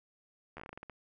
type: slowing click train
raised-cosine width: 0.5 ms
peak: -30 dBFS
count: 11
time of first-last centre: 0.57-0.897 s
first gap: 12 ms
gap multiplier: 1.21
effects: none